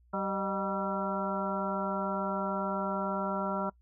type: harmonic tone with a mistuned harmonic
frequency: 193.5 Hz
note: G3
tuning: 22 cents flat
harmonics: 1 / 2 / 3 / 4 / 5 / 6 / 7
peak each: -35 / -40 / -36 / -40 / -37 / -45 / -36 dBFS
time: 0.13-3.7 s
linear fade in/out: 10 ms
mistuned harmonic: 3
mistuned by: +77 cents
effects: noise-tail reverb RT60 0.1 s tail -23 dB re dry + added 60 Hz sine -60 dBFS peak until 3.81 s